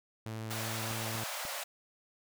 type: tone with pitch glide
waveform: sawtooth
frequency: 110.8 to 112.02 Hz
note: A2 to A2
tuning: +13 to +32 cents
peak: -34 dBFS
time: 0.26-1.24 s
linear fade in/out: 0 ms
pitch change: +19 cents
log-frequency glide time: 0.59-0.89 s
type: high-pass noise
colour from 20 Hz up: pink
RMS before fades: -39 dBFS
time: 0.5-1.64 s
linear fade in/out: 10 ms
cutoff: 520 Hz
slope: 96 dB/octave
type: clicks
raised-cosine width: 3 ms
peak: -35 dBFS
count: 3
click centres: 0.911 / 1.152 / 1.452 s
effects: none